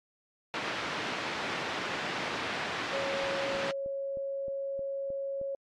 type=band-pass noise; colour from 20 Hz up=white; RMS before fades=-35 dBFS; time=0.54-3.71 s; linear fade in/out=0 ms; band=160 to 2400 Hz; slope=12 dB/octave
type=tone; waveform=sine; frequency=550 Hz; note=C#5; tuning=14 cents flat; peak=-32 dBFS; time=2.93-5.55 s; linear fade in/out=2 ms
type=click train; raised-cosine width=2 ms; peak=-34 dBFS; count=8; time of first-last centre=3.24-5.414 s; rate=3.22 Hz
effects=low-pass 6000 Hz 12 dB/octave + AAC 64 kbps